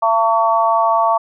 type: harmonic tone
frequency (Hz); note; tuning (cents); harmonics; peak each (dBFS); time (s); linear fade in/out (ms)
225.6; A3; +44; 3 / 4 / 5; -16 / -16 / -16; 0.02-1.18; 10
effects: none